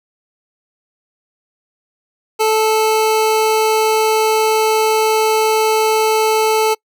25% pulse tone, 437.2 Hz, A4, 11 cents flat, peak -8 dBFS, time 2.39-6.75 s, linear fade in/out 20 ms, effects noise-tail reverb RT60 0.1 s tail -26 dB re dry

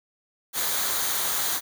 white noise with comb filter, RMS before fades -26 dBFS, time 0.53-1.61 s, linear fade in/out 50 ms, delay 0.38 ms, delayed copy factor -0.5, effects none

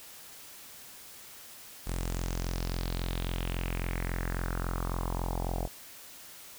sawtooth tone with low-pass filter sweep, 43.65 Hz, F1, in tune, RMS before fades -33 dBFS, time 1.86-5.68 s, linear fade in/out 20 ms, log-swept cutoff 8900 to 690 Hz, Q 3.6, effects white hiss -49 dBFS RMS until 6.58 s

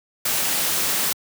white noise, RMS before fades -22 dBFS, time 0.25-1.13 s, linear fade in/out 5 ms, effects high-pass 100 Hz 12 dB/octave

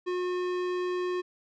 sine tone with tanh clipping, 360.9 Hz, F#4, 43 cents flat, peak -30 dBFS, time 0.06-1.22 s, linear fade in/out 20 ms, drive 18 dB, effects none

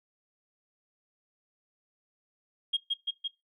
sine tone with echo, 3249 Hz, G#7, 39 cents flat, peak -23 dBFS, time 2.73-2.77 s, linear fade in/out 10 ms, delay 170 ms, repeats 3, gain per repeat -2 dB, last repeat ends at 3.28 s, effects noise-tail reverb RT60 0.2 s tail -20 dB re dry + tanh soft clip ceiling -19 dBFS

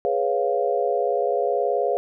sine chord, C# dominant seventh, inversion second, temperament equal, 415.3 / 493.9 / 554.4 / 698.5 Hz, G#4 / B4 / C#5 / E#5, 0 / 0 / 0 / 0 cents, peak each -25 dBFS, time 0.05-1.97 s, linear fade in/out 0 ms, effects none

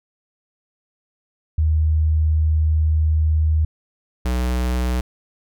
sine / square tone pair in turn, 78.1 / 61.99 Hz, D#2 / B1, +7 / +7 cents, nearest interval major third, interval 400 cents, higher first, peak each -14 / -19 dBFS, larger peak first, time 1.58-3.65 / 4.25-5.01 s, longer first, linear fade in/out 5 ms, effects none

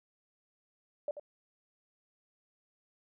sine tone with echo, 587.3 Hz, D5, in tune, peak -31 dBFS, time 1.08-1.11 s, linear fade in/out 2 ms, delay 87 ms, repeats 1, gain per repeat -10 dB, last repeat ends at 1.197 s, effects none

